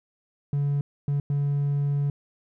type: tone bursts at uneven times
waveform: triangle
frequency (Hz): 142.6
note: C#3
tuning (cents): +49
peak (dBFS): -19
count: 3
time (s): 0.53-0.81 / 1.08-1.2 / 1.3-2.1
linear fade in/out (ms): 2
effects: tanh soft clip ceiling -16 dBFS